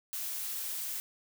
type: noise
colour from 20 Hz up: blue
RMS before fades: -37 dBFS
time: 0.13-1 s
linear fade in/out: 0 ms
effects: none